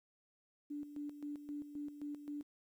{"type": "tone with tremolo", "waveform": "sine", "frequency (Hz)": 292.1, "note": "D4", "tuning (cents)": -9, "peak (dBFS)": -40, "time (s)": [0.7, 2.43], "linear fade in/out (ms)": 10, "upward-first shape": "square", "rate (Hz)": 3.8, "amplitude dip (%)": 65, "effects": ["12-bit"]}